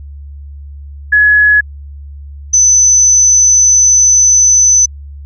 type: tone pair in turn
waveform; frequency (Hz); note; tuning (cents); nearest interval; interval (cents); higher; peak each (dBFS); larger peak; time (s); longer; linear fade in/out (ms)
sine; 1691 / 6047; G#6 / F#8; +31 / +37; octave + minor seventh; 2206; second; -4; neither; 1.12-1.61 / 2.53-4.86; second; 10
effects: added 71 Hz sine -26 dBFS peak until 5.25 s